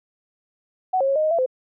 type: tone with pitch steps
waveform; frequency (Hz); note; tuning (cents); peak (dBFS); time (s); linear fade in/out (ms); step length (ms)
sine; 746 / 541 / 548 / 618 / 623 / 672 / 514; F#5 / C#5 / C#5 / D#5 / D#5 / E5 / C5; +14 / -42 / -20 / -12 / +2 / +33 / -31; -17; 0.93-1.462; 10; 76
effects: none